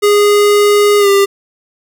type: tone with pitch glide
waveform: square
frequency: 412.1 to 397.4 Hz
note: G#4 to G4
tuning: -13 to +24 cents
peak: -7 dBFS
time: 0.02-1.26 s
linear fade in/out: 20 ms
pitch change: -63 cents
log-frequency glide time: 0.99-1.08 s
effects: none